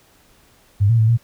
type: tone with pitch steps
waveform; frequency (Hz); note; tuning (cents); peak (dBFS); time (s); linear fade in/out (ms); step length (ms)
sine; 100.8 / 115.5 / 110.6 / 116.8; G2 / A#2 / A2 / A#2; +49 / -16 / +9 / +4; -11; 0.8-1.176; 20; 94
effects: pink hiss -54 dBFS RMS until 1.23 s